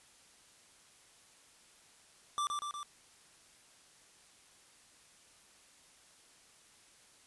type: tone with echo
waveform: square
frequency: 1174.7 Hz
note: D6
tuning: in tune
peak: -32 dBFS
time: 2.38-2.47 s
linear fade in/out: 0 ms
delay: 120 ms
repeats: 3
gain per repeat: -3 dB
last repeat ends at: 2.83 s
effects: white hiss -62 dBFS RMS until 7.26 s + resampled to 24000 Hz